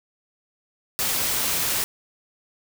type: noise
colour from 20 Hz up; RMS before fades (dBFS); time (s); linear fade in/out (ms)
white; -24; 0.99-1.84; 0
effects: none